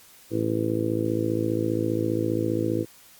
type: harmonic tone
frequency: 55 Hz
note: A1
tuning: in tune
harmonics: 2 / 3 / 4 / 5 / 6 / 7 / 8 / 9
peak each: -30 / -37 / -33 / -32 / -26 / -33 / -34 / -31 dBFS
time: 0.3-2.86 s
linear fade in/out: 50 ms
effects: white hiss -52 dBFS RMS until 3.19 s + Opus 48 kbps